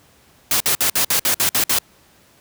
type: noise bursts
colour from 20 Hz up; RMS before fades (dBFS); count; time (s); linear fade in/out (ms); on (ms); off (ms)
white; -17; 9; 0.51-1.787; 2; 93; 55
effects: pink hiss -53 dBFS RMS until 2.4 s + high-pass 60 Hz 12 dB/octave